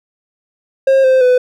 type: tone with pitch steps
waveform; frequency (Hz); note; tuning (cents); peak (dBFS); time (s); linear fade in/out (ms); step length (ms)
triangle; 536 / 521 / 501; C5 / C5 / B4; +42 / -7 / +25; -5; 0.87-1.38; 5; 170
effects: none